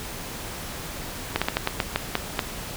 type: slowing click train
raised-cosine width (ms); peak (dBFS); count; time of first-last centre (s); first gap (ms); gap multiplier
0.3; -5; 9; 1.36-2.392; 56; 1.23
effects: pink hiss -35 dBFS RMS until 2.76 s